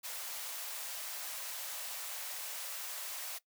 white high-pass noise, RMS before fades -42 dBFS, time 0.03-3.39 s, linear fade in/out 20 ms, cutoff 510 Hz, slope 48 dB/octave, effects noise-tail reverb RT60 0.1 s tail -18 dB re dry

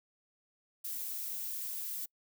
violet noise, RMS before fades -39 dBFS, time 0.84-2.06 s, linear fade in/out 10 ms, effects noise-tail reverb RT60 0.1 s tail -26 dB re dry

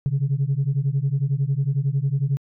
sine beating tone pair, 132.9 / 143.9 Hz, C3 / D3, +27 / -35 cents, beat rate 11 Hz, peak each -21 dBFS, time 0.06-2.37 s, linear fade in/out 0 ms, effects tanh soft clip ceiling -14 dBFS

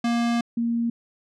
square / sine tone pair in turn, 235.4 / 233.4 Hz, A#3 / A#3, +17 / +2 cents, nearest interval unison, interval 15 cents, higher first, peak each -21 dBFS, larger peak neither, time 0.04-0.41 / 0.57-0.9 s, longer first, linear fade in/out 5 ms, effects low-pass 6000 Hz 12 dB/octave

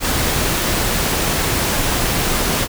pink noise, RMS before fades -18 dBFS, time 0-2.68 s, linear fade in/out 50 ms, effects none

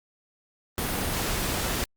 pink noise, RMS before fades -28 dBFS, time 0.78-1.84 s, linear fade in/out 0 ms, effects Opus 32 kbps

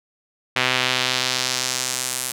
sawtooth tone with band-pass filter sweep, 127.8 Hz, C3, 40 cents flat, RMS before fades -23 dBFS, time 0.56-2.32 s, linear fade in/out 5 ms, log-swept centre 2500 to 10000 Hz, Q 1.3, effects none

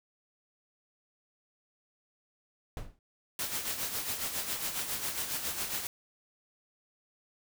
brown noise with exponential decay, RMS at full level -30 dBFS, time 2.77-2.99 s, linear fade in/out 1 ms, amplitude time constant 46 ms
white noise with tremolo, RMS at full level -33 dBFS, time 3.39-5.87 s, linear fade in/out 2 ms, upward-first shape sine, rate 7.3 Hz, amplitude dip 55%
effects none

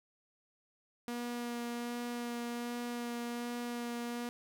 sawtooth tone with vibrato, 239.2 Hz, A#3, 45 cents sharp, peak -33 dBFS, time 1.08-4.29 s, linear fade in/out 0 ms, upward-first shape sine, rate 1.3 Hz, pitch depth 11 cents each way, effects none

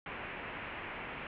white low-pass noise, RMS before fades -43 dBFS, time 0.06-1.27 s, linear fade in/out 2 ms, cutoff 2700 Hz, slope 48 dB/octave, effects none

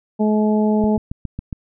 harmonic tone, 213.4 Hz, G#3, 47 cents sharp, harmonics 1 / 2 / 3 / 4, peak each -15 / -21 / -25 / -27 dBFS, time 0.19-0.98 s, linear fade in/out 20 ms
click train, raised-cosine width 5 ms, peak -14 dBFS, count 6, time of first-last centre 0.84-1.528 s, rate 7.27 Hz
effects none

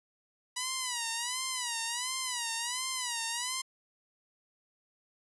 5% pulse tone with vibrato, 978 Hz, B5, 17 cents flat, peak -20 dBFS, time 0.56-3.62 s, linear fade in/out 10 ms, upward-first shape sine, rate 1.4 Hz, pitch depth 120 cents each way, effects resampled to 24000 Hz

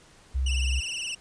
sine tone, 65.8 Hz, C2, 10 cents sharp, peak -23 dBFS, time 0.34-0.81 s, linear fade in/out 20 ms
sawtooth tone with vibrato, 2794 Hz, F7, in tune, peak -27 dBFS, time 0.46-1.15 s, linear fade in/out 5 ms, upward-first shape triangle, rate 19 Hz, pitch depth 130 cents each way
effects pink hiss -55 dBFS RMS until 1.2 s + resampled to 22050 Hz

